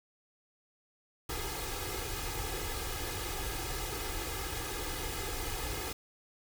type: noise with comb filter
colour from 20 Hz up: pink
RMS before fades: -37 dBFS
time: 1.29-5.93 s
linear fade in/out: 5 ms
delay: 2.4 ms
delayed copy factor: +0.85
effects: none